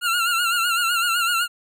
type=tone with vibrato; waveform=25% pulse; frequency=1392 Hz; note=F6; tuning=6 cents flat; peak=-15 dBFS; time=0.01-1.48 s; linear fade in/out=50 ms; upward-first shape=sine; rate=7.9 Hz; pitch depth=68 cents each way; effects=none